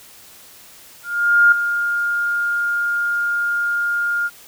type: tone with ADSR envelope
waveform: sine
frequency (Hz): 1412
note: F6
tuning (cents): +19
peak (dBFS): -7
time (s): 1.03-4.3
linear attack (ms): 490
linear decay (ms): 4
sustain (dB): -10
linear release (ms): 41
effects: white hiss -44 dBFS RMS until 4.47 s